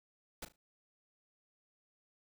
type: noise with echo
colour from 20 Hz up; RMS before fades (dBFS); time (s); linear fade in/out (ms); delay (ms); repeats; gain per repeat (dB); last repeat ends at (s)
pink; -43; 0.42-0.45; 5; 37; 3; -12; 0.561
effects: none